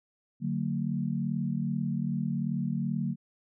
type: chord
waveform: sine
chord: D augmented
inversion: none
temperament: equal with one note detuned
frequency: 146.83 / 185 / 227.5 Hz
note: D3 / F#3 / A#3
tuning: 0 / 0 / -42 cents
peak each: -32 / -32 / -32 dBFS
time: 0.4-3.16 s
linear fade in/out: 50 ms
effects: none